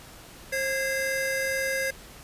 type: tone cluster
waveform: square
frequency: 533 / 1641 / 2070 Hz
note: C5 / G#6 / C7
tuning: +32 / -21 / -19 cents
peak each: -30 / -31 / -32 dBFS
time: 0.52-1.91 s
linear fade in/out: 10 ms
effects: pink hiss -47 dBFS RMS until 2.23 s + resampled to 32000 Hz